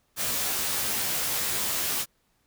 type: noise with comb filter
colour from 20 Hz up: white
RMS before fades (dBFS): -28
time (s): 0.16-2.06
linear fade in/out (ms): 50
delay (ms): 14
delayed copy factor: +0.8
effects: pink hiss -70 dBFS RMS until 2.46 s